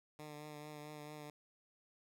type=tone with vibrato; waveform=10% pulse; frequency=150 Hz; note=D3; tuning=37 cents sharp; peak=-40 dBFS; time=0.19-1.3 s; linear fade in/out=2 ms; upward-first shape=triangle; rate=4.5 Hz; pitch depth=27 cents each way; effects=none